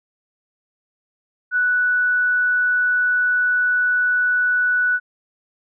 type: tone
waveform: sine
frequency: 1480 Hz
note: F#6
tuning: in tune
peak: -15 dBFS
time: 1.51-5 s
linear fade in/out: 50 ms
effects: none